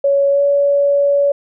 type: tone with pitch glide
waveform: sine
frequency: 559 to 566.8 Hz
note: C#5 to C#5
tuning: +14 to +38 cents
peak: -10 dBFS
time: 0.04-1.32 s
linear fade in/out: 5 ms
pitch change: +24 cents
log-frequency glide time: 0.3-0.42 s
effects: none